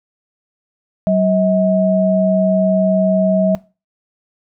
sine tone pair together, 189.7 / 638.8 Hz, F#3 / D#5, +43 / +45 cents, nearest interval octave + major sixth, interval 2102 cents, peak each -14 dBFS, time 1.07-3.55 s, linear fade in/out 0 ms, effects noise-tail reverb RT60 0.3 s tail -20 dB re dry

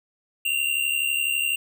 square tone pair together, 2730 / 2802 Hz, F7 / F7, -40 / +5 cents, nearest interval unison, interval 45 cents, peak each -26 / -25 dBFS, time 0.45-1.56 s, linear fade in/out 5 ms, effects none

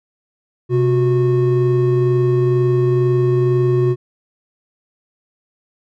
triangle tone pair together, 128.7 / 364 Hz, C3 / F#4, -28 / -28 cents, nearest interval octave + tritone, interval 1800 cents, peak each -13 dBFS, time 0.69-3.96 s, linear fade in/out 50 ms, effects none

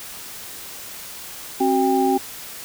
sine tone cluster, 267.5 / 375.2 / 798 Hz, C4 / F#4 / G5, +38 / +24 / +31 cents, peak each -20 dBFS, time 1.6-2.18 s, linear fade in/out 10 ms, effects white hiss -36 dBFS RMS until 2.64 s

